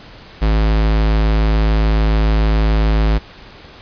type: tone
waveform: square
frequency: 53.5 Hz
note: A1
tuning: 48 cents flat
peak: -12 dBFS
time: 0.41-3.19 s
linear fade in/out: 20 ms
effects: pink hiss -39 dBFS RMS until 3.81 s + resampled to 11025 Hz